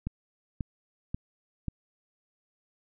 click train, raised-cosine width 5 ms, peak -19 dBFS, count 4, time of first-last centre 0.07-1.683 s, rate 1.86 Hz, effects none

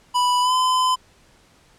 square tone with pitch glide, 987.8 to 1018.5 Hz, B5 to C6, 0 to -47 cents, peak -17 dBFS, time 0.14-0.96 s, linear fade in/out 20 ms, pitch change +53 cents, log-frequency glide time 0.41-0.53 s, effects pink hiss -55 dBFS RMS until 1.78 s + low-pass 9000 Hz 12 dB/octave

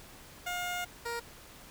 15% pulse tone pair in turn, 712 / 469.6 Hz, F5 / A#4, +33 / +13 cents, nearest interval perfect fifth, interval 720 cents, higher first, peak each -27 / -28 dBFS, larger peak first, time 0.46-0.85 / 1.05-1.2 s, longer first, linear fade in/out 10 ms, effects pink hiss -52 dBFS RMS until 1.7 s

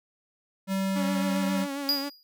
square tone, 192.8 Hz, G3, 28 cents flat, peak -26 dBFS, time 0.67-1.67 s, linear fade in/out 50 ms
sawtooth tone with vibrato, 280 Hz, C#4, 18 cents sharp, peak -27 dBFS, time 0.95-2.1 s, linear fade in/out 20 ms, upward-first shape sine, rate 7.4 Hz, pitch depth 40 cents each way
square tone with exponential decay, 4876 Hz, D#8, 36 cents flat, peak -20 dBFS, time 1.89-2.23 s, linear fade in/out 0 ms, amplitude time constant 72 ms
effects none

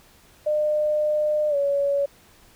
sine tone with pitch glide, 604 to 563.6 Hz, D5 to C#5, +48 to +29 cents, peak -19 dBFS, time 0.46-2.06 s, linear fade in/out 10 ms, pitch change -119 cents, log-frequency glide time 1.49-1.56 s, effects pink hiss -54 dBFS RMS until 2.55 s

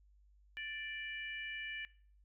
harmonic tone, 587.3 Hz, D5, in tune, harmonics 3 / 4 / 5, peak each -44 / -46 / -48 dBFS, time 0.57-1.85 s, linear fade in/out 0 ms, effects noise-tail reverb RT60 0.5 s tail -19 dB re dry + added 50 Hz sine -63 dBFS peak until 2.24 s

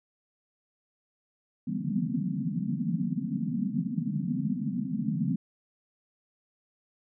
white band-pass noise, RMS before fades -30 dBFS, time 1.67-5.36 s, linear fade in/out 5 ms, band 140 to 260 Hz, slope 96 dB/octave, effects none

